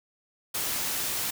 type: noise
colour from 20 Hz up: white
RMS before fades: -30 dBFS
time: 0.54-1.31 s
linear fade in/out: 10 ms
effects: none